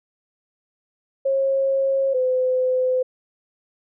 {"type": "tone pair in turn", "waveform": "sine", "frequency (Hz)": [541, 510.6], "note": ["C#5", "C5"], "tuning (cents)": [-42, -42], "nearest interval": "minor second", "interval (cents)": 100, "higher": "first", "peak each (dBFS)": -17, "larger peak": "neither", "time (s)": [[1.25, 2.14], [2.14, 3.03]], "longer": "neither", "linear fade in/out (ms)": 10, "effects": []}